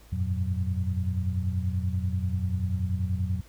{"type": "tone cluster", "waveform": "sine", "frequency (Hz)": [88.4, 98.7, 118.5, 183.6], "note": ["F2", "G2", "A#2", "F#3"], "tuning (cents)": [22, 12, 29, -13], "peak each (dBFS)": [-27, -31, -36, -34], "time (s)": [0.12, 3.41], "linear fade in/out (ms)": 10, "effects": ["added 54 Hz sine -51 dBFS peak until 3.48 s", "pink hiss -57 dBFS RMS until 3.48 s"]}